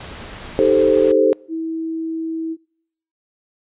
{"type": "noise", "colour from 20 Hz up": "pink", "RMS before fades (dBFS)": -34, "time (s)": [0, 1.12], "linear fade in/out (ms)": 5}
{"type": "chord", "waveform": "sine", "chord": "A half-diminished seventh", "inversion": "second", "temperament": "equal", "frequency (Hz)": [311.1, 392, 440, 523.3], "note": ["Eb4", "G4", "A4", "C5"], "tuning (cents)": [0, 0, 0, 0], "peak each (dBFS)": [-20, -17, -15, -16], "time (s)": [0.59, 1.33], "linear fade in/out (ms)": 0}
{"type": "tone", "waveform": "sine", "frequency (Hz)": 324.2, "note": "E4", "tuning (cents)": -29, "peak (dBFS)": -21, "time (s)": [1.48, 2.57], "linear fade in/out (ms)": 50}
{"effects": ["noise-tail reverb RT60 0.7 s tail -25 dB re dry", "resampled to 8000 Hz"]}